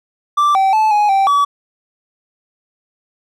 triangle tone with pitch steps, 1173 / 772 / 869 / 834 / 780 / 1142 Hz, D6 / G5 / A5 / G#5 / G5 / D6, -2 / -27 / -22 / +7 / -9 / -49 cents, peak -8 dBFS, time 0.37-1.45 s, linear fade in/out 10 ms, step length 180 ms, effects none

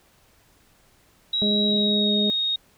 sine tone with pitch glide, 3855 to 3732 Hz, B7 to A#7, -43 to +1 cents, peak -21 dBFS, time 1.33-2.56 s, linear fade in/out 5 ms, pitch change -56 cents, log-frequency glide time 1.61-2.16 s
harmonic tone, 207.7 Hz, G#3, in tune, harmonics 1 / 2 / 3, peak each -22 / -28 / -32 dBFS, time 1.42-2.3 s, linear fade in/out 0 ms
effects pink hiss -59 dBFS RMS until 2.77 s

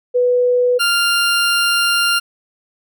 sine / 20% pulse tone pair in turn, 493.5 / 1395.8 Hz, B4 / F6, -1 / -1 cents, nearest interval octave + tritone, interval 1800 cents, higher second, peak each -11 / -8 dBFS, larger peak second, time 0.14-0.79 / 0.79-2.2 s, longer second, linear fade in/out 20 ms, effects none

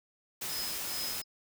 white noise, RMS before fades -37 dBFS, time 0.41-1.22 s, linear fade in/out 10 ms
sine tone with tremolo, 5090 Hz, D#8, 39 cents sharp, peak -35 dBFS, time 0.49-1.24 s, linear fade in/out 5 ms, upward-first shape triangle, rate 2.3 Hz, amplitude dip 95%
effects none

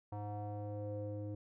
square tone with low-pass filter sweep, 103.83 Hz, G#2, in tune, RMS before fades -42 dBFS, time 0.12-1.35 s, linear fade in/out 5 ms, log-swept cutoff 840 to 420 Hz, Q 4.8, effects none

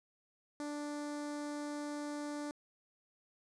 sawtooth tone with notch filter, 293.7 Hz, D4, in tune, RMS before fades -41 dBFS, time 0.6-2.51 s, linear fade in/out 0 ms, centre 2800 Hz, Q 1.1, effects resampled to 22050 Hz

